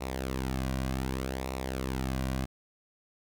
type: tone with flanger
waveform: sawtooth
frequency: 65.41 Hz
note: C2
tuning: in tune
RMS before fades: -33 dBFS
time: 0-2.46 s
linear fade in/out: 20 ms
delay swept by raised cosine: 0.62 to 2.32 ms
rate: 0.66 Hz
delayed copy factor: -0.6
effects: none